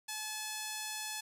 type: tone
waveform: 5% pulse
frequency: 860 Hz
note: A5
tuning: 40 cents flat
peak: -26 dBFS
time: 0.08-1.21 s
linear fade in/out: 10 ms
effects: none